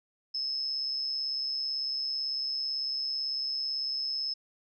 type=tone with amplitude modulation; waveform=sine; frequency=5200 Hz; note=E8; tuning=24 cents flat; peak=-27 dBFS; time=0.34-4.34 s; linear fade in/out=10 ms; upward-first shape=sine; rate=138 Hz; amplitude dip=60%; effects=none